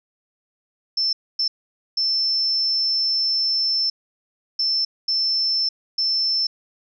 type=tone bursts at uneven times; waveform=sine; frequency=5320 Hz; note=E8; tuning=15 cents sharp; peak=-18 dBFS; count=6; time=0.97-1.13 / 1.39-1.48 / 1.97-3.9 / 4.59-4.85 / 5.08-5.69 / 5.98-6.47 s; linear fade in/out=5 ms; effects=none